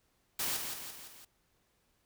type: noise with echo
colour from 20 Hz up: white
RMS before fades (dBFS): -34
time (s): 0.39-0.57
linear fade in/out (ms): 5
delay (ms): 170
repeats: 4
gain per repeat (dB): -5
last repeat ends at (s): 1.25
effects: pink hiss -74 dBFS RMS until 2.05 s